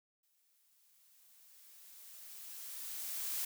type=noise with exponential growth; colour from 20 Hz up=blue; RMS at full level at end=-37 dBFS; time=0.23-3.45 s; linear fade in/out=5 ms; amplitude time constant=700 ms; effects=none